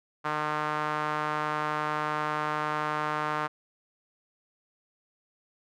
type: tone with band-pass filter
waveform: sawtooth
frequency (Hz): 151.8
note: D#3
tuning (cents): -42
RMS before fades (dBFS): -30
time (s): 0.24-3.48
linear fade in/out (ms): 20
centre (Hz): 1200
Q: 2.1
effects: none